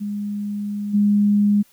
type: tone with level steps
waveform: sine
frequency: 205.4 Hz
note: G#3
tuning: 19 cents flat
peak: -23 / -13 dBFS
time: 0-1.63 s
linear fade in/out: 20 ms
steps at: 0.93 s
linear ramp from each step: 20 ms
effects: white hiss -56 dBFS RMS until 1.72 s